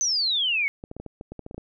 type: exponential sweep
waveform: sine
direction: down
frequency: 6250 to 2165 Hz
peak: -21 dBFS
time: 0.01-0.68 s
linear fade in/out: 0 ms
type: clicks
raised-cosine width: 2 ms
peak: -23 dBFS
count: 12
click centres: 0.839 / 0.914 / 0.966 / 1 / 1.063 / 1.211 / 1.32 / 1.393 / 1.464 / 1.511 / 1.545 / 1.58 s
effects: none